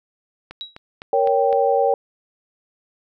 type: click train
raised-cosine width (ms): 0.3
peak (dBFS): -19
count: 5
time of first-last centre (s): 0.51-1.528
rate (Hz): 3.93
type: tone with exponential decay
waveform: sine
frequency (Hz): 3866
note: B7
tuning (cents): -38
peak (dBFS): -25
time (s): 0.61-0.78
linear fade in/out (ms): 0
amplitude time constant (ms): 35
type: chord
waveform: sine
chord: G diminished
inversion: first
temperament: equal with one note detuned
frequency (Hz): 466.2 / 556.6 / 784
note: Bb4 / Db5 / G5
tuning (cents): 0 / +7 / 0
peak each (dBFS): -19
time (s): 1.13-1.94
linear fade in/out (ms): 2
effects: none